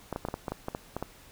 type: clicks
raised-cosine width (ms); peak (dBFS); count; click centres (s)
1; -18; 11; 0.127 / 0.161 / 0.251 / 0.286 / 0.341 / 0.482 / 0.52 / 0.684 / 0.749 / 0.966 / 1.026
effects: pink hiss -54 dBFS RMS until 1.31 s